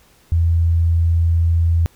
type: tone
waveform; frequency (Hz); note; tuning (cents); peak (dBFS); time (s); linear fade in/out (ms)
sine; 83.6; E2; +25; -12; 0.32-1.86; 0
effects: pink hiss -53 dBFS RMS until 1.95 s